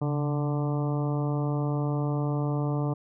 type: harmonic tone with a mistuned harmonic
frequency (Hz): 147.3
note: D3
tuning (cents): +6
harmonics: 1 / 2 / 3 / 4 / 5 / 6 / 7 / 8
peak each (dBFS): -26 / -32 / -36 / -38 / -40 / -42 / -43 / -44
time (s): 0.01-2.94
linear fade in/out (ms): 10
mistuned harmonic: 1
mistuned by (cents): -64
effects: none